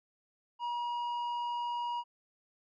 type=tone with tanh clipping; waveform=triangle; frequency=957 Hz; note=A#5; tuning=45 cents sharp; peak=-34 dBFS; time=0.59-2.04 s; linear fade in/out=50 ms; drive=11 dB; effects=none